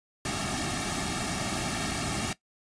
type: noise with comb filter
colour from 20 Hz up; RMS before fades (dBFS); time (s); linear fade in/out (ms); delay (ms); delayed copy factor
pink; -31; 0.25-2.33; 2; 2; -0.85
effects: noise-tail reverb RT60 0.1 s tail -17 dB re dry + resampled to 22050 Hz